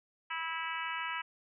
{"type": "harmonic tone", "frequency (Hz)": 326.5, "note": "E4", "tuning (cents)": -17, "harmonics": [3, 4, 5, 6, 7, 8, 9], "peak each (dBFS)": [-40, -41, -42, -43, -43, -44, -45], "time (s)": [0.3, 1.22], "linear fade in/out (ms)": 10, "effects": []}